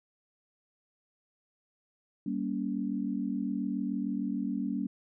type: chord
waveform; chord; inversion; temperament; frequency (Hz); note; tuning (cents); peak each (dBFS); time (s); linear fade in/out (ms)
sine; G diminished; none; just; 196 / 235.2 / 282.2; G3 / Bb3 / Db4; 0 / +16 / +31; -34; 2.26-4.87; 5
effects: none